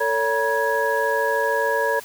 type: tone cluster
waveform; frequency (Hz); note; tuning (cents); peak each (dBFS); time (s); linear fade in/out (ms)
sine; 449.9 / 563 / 960 / 1663; A4 / C#5 / B5 / G#6; +39 / +27 / -49 / +2; -24; 0-2; 10
effects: white hiss -41 dBFS RMS until 2.04 s